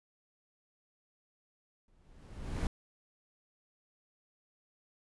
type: noise with exponential growth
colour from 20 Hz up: brown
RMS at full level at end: -30 dBFS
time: 1.88-2.67 s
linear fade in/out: 2 ms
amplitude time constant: 170 ms
effects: resampled to 24000 Hz